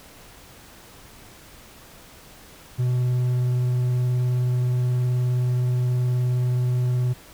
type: tone with vibrato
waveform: triangle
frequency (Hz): 124.5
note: B2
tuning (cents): +14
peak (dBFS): -17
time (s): 2.78-7.14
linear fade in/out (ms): 20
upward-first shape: sine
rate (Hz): 19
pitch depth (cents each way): 10
effects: pink hiss -47 dBFS RMS until 7.33 s